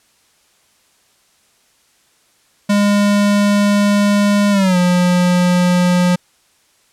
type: tone with pitch glide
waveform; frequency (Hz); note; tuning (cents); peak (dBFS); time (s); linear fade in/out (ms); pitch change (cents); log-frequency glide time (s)
square; 204 to 178.62; G#3 to F3; -31 to +39; -11; 2.69-6.16; 10; -230; 4.51-4.77
effects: white hiss -56 dBFS RMS until 6.92 s + low-pass 10000 Hz 12 dB/octave